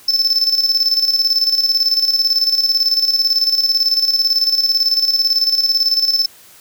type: tone with tremolo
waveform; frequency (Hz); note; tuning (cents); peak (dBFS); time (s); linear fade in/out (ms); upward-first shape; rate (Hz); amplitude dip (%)
triangle; 5274; E8; 0; -9; 0.08-6.26; 5; square; 18; 60
effects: white hiss -44 dBFS RMS until 6.6 s